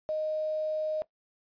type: tone with quantisation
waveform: sine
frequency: 620 Hz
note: D#5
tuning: 6 cents flat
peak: -28 dBFS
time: 0.09-1.02 s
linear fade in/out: 0 ms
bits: 8
effects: noise-tail reverb RT60 0.1 s tail -17 dB re dry + resampled to 11025 Hz